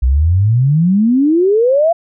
sine exponential sweep, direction up, 59.8 to 695 Hz, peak -8 dBFS, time 0.02-1.93 s, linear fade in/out 10 ms, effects none

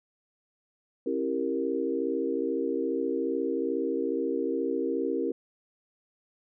sine chord, C# diminished seventh, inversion none, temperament equal with one note detuned, 270.2 / 329.6 / 392 / 466.2 Hz, C#4 / E4 / G4 / Bb4, -44 / 0 / 0 / 0 cents, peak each -32 / -32 / -32 / -31 dBFS, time 1.06-5.32 s, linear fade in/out 5 ms, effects none

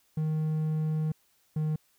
triangle tone pair in turn, 155.9 / 154.64 Hz, D#3 / D#3, +4 / -10 cents, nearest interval unison, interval 14 cents, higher first, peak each -24 dBFS, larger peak neither, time 0.17-1.12 / 1.56-1.76 s, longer first, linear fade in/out 5 ms, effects white hiss -68 dBFS RMS until 1.98 s

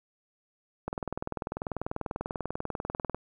click train, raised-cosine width 1 ms, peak -18 dBFS, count 47, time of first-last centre 0.88-3.146 s, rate 20.3 Hz, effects 10-bit

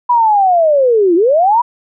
sine linear two-way sweep, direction down then up, 987.8 to 325.9 to 987.8 Hz, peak -7 dBFS, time 0.09-1.62 s, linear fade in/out 10 ms, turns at 1.15 s, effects none

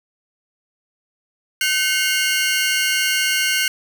sawtooth tone cluster, 1526 / 2151 / 2818 Hz, G6 / C7 / F7, -47 / +47 / +15 cents, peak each -18 dBFS, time 1.61-3.68 s, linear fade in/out 2 ms, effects none

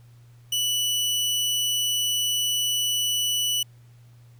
sawtooth tone, 2960 Hz, F#7, in tune, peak -19 dBFS, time 0.52-3.63 s, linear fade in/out 5 ms, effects added 119 Hz sine -48 dBFS peak until 4.39 s + pink hiss -63 dBFS RMS until 4.39 s

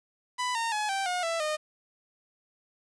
sawtooth tone with pitch steps, 995 / 917.7 / 846.4 / 780.7 / 720 / 664.1 / 612.5 Hz, B5 / A#5 / G#5 / G5 / F#5 / E5 / D#5, +13 / -27 / +33 / -7 / -47 / +13 / -27 cents, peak -24 dBFS, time 0.38-1.57 s, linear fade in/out 20 ms, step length 170 ms, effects resampled to 22050 Hz + 9-bit

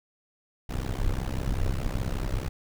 brown noise with amplitude modulation, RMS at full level -24 dBFS, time 0.69-2.49 s, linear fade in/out 10 ms, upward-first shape sine, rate 65 Hz, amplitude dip 100%, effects none

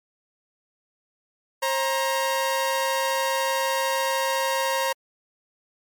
sawtooth tone pair together, 535.2 / 940 Hz, C5 / A#5, +39 / +14 cents, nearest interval minor seventh, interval 975 cents, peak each -21 dBFS, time 1.62-4.93 s, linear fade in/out 10 ms, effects MP3 96 kbps

